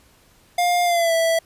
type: tone with pitch glide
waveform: square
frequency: 706 to 658.7 Hz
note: F5 to E5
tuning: +19 to -1 cents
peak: -17 dBFS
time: 0.58-1.39 s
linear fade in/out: 5 ms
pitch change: -120 cents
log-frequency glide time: 0.84-1.13 s
effects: pink hiss -55 dBFS RMS until 1.45 s + resampled to 32000 Hz